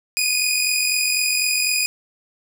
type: tone pair together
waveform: 15% pulse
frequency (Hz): 2456 / 2500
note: D#7 / D#7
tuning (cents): -23 / +8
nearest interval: unison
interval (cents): 31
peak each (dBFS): -14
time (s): 0.17-1.86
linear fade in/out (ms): 0
effects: none